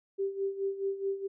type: tone with tremolo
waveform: sine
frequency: 392 Hz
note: G4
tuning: in tune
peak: -27 dBFS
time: 0.18-1.28 s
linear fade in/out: 20 ms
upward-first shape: sine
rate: 4.7 Hz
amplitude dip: 75%
effects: none